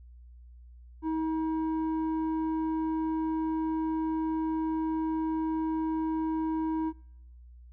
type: tone with low-pass filter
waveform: square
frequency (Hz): 318.4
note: D#4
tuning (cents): +40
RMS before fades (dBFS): -30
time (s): 1.02-6.93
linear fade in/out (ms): 50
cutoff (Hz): 730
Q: 4.6
effects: noise-tail reverb RT60 0.8 s tail -24 dB re dry + added 60 Hz sine -48 dBFS peak until 7.72 s